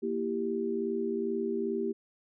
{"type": "chord", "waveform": "sine", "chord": "E diminished", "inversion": "second", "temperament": "equal", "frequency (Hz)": [233.1, 329.6, 392], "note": ["Bb3", "E4", "G4"], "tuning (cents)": [0, 0, 0], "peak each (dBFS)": [-34, -36, -31], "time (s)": [0.02, 1.93], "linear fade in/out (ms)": 20, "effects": []}